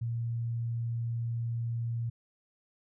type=tone; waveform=sine; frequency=116.7 Hz; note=A#2; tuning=2 cents sharp; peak=-30 dBFS; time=0.01-2.1 s; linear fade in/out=10 ms; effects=none